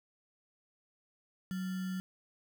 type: tone with sample-and-hold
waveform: sine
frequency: 186.2 Hz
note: F#3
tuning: 11 cents sharp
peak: -34 dBFS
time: 1.51-2 s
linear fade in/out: 0 ms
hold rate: 1575 Hz
effects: none